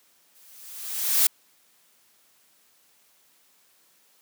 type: noise with exponential growth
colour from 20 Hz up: blue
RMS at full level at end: -17 dBFS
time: 0.35-1.27 s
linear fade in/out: 5 ms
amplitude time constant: 200 ms
effects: white hiss -62 dBFS RMS until 4.21 s + high-pass 150 Hz 12 dB/octave